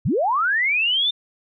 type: linear sweep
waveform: sine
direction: up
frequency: 78.5 to 3628 Hz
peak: -17 dBFS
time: 0.05-1.11 s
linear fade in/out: 10 ms
effects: none